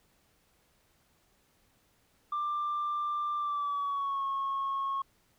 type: tone with pitch glide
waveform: sine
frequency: 1185 to 1092.9 Hz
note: D6 to C#6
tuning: +15 to -25 cents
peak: -28 dBFS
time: 2.32-5.02 s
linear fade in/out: 5 ms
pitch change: -140 cents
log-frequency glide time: 3.37-4.25 s
effects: tanh soft clip ceiling -27 dBFS + pink hiss -69 dBFS RMS until 5.38 s